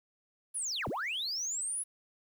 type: linear two-way sweep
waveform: sine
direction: down then up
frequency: 10680 to 61.74 to 10490 Hz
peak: -31 dBFS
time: 0.54-1.84 s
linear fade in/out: 20 ms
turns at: 0.88 s
effects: tanh soft clip ceiling -30 dBFS + 10-bit